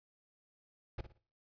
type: noise with echo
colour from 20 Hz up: brown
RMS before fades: -38 dBFS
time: 0.98-1.01 s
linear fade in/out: 5 ms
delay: 57 ms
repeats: 3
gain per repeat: -11 dB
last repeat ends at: 1.181 s
effects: noise-tail reverb RT60 0.4 s tail -20 dB re dry + resampled to 11025 Hz